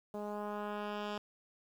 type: tone with low-pass filter sweep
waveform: 10% pulse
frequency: 207.7 Hz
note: G#3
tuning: in tune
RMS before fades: -40 dBFS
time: 0.14-1.18 s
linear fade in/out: 2 ms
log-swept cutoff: 650 to 4600 Hz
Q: 0.98
effects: 10-bit